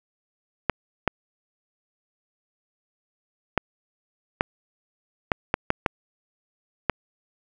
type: clicks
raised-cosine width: 0.5 ms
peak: -4 dBFS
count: 9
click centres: 0.697 / 1.077 / 3.577 / 4.409 / 5.318 / 5.541 / 5.704 / 5.862 / 6.897 s
effects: none